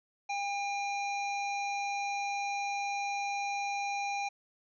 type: harmonic tone with a mistuned harmonic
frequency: 804 Hz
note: G5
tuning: 44 cents sharp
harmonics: 1 / 3 / 5 / 7 / 8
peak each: -33 / -37 / -47 / -48 / -51 dBFS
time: 0.29-4.29 s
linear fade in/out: 10 ms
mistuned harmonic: 7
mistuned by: +19 cents
effects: none